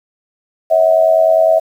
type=tone with amplitude modulation; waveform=sine; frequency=648 Hz; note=E5; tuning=30 cents flat; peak=-4 dBFS; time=0.7-1.6 s; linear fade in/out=20 ms; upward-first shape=sine; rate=89.8 Hz; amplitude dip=75%; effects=7-bit